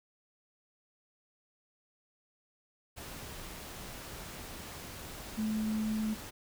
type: tone in noise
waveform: sine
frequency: 216.9 Hz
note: A3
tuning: 25 cents flat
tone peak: -30 dBFS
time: 5.37-6.15 s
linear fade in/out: 20 ms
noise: pink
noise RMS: -45 dBFS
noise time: 2.96-6.31 s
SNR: +12 dB
effects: none

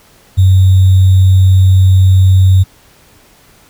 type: tone with sample-and-hold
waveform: sine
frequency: 94 Hz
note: F#2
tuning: 28 cents sharp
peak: -3 dBFS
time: 0.37-2.64 s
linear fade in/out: 20 ms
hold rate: 3675 Hz
effects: pink hiss -45 dBFS RMS until 3.69 s

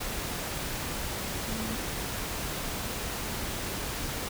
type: tone in noise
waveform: sine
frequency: 220 Hz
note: A3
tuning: in tune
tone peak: -35 dBFS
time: 1.47-1.76 s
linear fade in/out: 10 ms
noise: pink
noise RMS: -34 dBFS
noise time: 0-4.29 s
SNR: -4 dB
effects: none

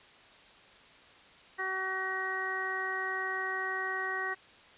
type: harmonic tone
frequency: 378.3 Hz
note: F#4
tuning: 38 cents sharp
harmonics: 1 / 2 / 3 / 4 / 5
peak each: -41 / -41 / -39 / -39 / -34 dBFS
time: 1.58-4.35 s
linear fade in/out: 20 ms
effects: white hiss -56 dBFS RMS until 4.77 s + resampled to 8000 Hz

